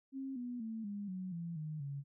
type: tone with pitch steps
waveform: sine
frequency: 268.4 / 244.7 / 223.1 / 203.4 / 185.45 / 169.08 / 154.16 / 140.55 Hz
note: C4 / B3 / A3 / G#3 / F#3 / E3 / D#3 / C#3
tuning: +44 / -16 / +24 / -36 / +4 / +44 / -16 / +24 cents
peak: -39 dBFS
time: 0.12-2.04 s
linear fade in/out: 50 ms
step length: 240 ms
effects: none